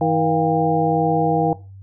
harmonic tone with a mistuned harmonic, 160 Hz, D#3, 49 cents sharp, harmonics 1 / 2 / 3 / 4 / 5, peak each -22 / -22 / -22 / -22 / -22 dBFS, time 0.01-1.53 s, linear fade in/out 2 ms, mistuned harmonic 4, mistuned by +150 cents, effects noise-tail reverb RT60 0.3 s tail -18 dB re dry + added 97 Hz sine -37 dBFS peak until 1.82 s

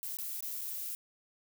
violet noise with dropouts, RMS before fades -39 dBFS, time 0.03-0.95 s, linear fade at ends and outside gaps 0 ms, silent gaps 0.17-0.187 / 0.406-0.425 / 0.61-0.614 s, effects none

